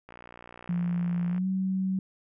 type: click train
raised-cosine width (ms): 0.5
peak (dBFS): -30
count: 78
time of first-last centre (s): 0.09-1.38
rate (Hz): 59.7
type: tone with pitch glide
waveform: sine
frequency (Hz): 174.61 to 189.32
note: F3 to F#3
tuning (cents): 0 to +40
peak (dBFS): -25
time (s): 0.69-1.99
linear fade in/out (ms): 2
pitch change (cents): +140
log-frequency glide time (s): 1.29-1.47
effects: none